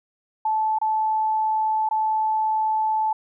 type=tone with dropouts; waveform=sine; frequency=871 Hz; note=A5; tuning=18 cents flat; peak=-19 dBFS; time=0.45-3.13 s; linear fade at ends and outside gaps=5 ms; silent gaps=0.787-0.814 / 1.89-1.91 s; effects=none